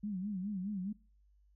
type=tone with vibrato; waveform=sine; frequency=196 Hz; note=G3; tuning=in tune; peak=-35 dBFS; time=0.03-0.93 s; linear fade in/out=10 ms; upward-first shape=sine; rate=4.8 Hz; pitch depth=140 cents each way; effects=noise-tail reverb RT60 0.4 s tail -24 dB re dry + added 50 Hz sine -64 dBFS peak until 1.55 s